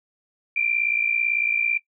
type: tone pair together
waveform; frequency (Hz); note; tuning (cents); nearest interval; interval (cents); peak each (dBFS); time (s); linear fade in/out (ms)
sine; 2349 / 2407; D7 / D7; 0 / +42; unison; 42; -23; 0.56-1.78; 5
effects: noise-tail reverb RT60 0.1 s tail -18 dB re dry